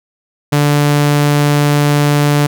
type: tone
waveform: sawtooth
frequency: 146 Hz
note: D3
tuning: 10 cents flat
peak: -5 dBFS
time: 0.52-2.47 s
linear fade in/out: 10 ms
effects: none